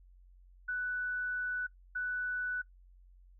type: tone bursts at uneven times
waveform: sine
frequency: 1487 Hz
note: F#6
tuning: 8 cents sharp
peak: -32 dBFS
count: 2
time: 0.68-1.67 / 1.95-2.62 s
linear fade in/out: 10 ms
effects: noise-tail reverb RT60 0.1 s tail -20 dB re dry + added 45 Hz sine -56 dBFS peak until 3.39 s